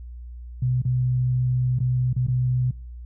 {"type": "tone with dropouts", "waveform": "sine", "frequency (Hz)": 126.1, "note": "B2", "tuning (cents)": 36, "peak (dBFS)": -19, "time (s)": [0.62, 2.71], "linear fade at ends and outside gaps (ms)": 5, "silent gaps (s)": [[0.819, 0.851], [1.788, 1.803], [2.131, 2.163], [2.268, 2.282]], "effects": ["noise-tail reverb RT60 0.4 s tail -23 dB re dry", "added 60 Hz sine -35 dBFS peak until 3.05 s"]}